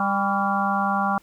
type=harmonic tone with a mistuned harmonic; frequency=198.6 Hz; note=G3; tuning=23 cents sharp; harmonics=1 / 3 / 4 / 5 / 6 / 7; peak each=-26 / -34 / -24 / -30 / -26 / -28 dBFS; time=0-1.18 s; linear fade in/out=2 ms; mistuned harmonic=6; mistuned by=-63 cents; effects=pink hiss -57 dBFS RMS until 1.22 s